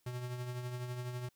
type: tone with tremolo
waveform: square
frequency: 123.8 Hz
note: B2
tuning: 5 cents sharp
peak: -37 dBFS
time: 0.06-1.29 s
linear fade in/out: 5 ms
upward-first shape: triangle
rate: 12 Hz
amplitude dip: 50%
effects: white hiss -75 dBFS RMS until 1.35 s